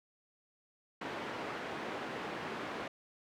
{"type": "band-pass noise", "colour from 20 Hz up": "pink", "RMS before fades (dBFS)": -41, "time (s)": [1.01, 2.88], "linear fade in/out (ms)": 5, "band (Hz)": [260, 2200], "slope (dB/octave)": 12, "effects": []}